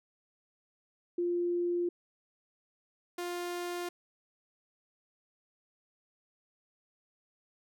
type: tone pair in turn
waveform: sine / sawtooth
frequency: 349.2 / 351.6 Hz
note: F4 / F4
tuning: 0 / +12 cents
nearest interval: unison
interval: 12 cents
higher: second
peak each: -28 / -31 dBFS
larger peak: first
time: 1.18-1.89 / 3.18-3.89 s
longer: neither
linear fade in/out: 5 ms
effects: none